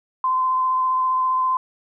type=tone with vibrato; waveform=sine; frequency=1031 Hz; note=C6; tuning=26 cents flat; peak=-17 dBFS; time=0.24-1.57 s; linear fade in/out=2 ms; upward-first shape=square; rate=15 Hz; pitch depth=10 cents each way; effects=none